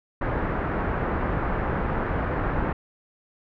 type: low-pass noise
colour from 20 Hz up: pink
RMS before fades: -26 dBFS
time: 0.21-2.73 s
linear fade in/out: 5 ms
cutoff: 1700 Hz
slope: 24 dB/octave
effects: none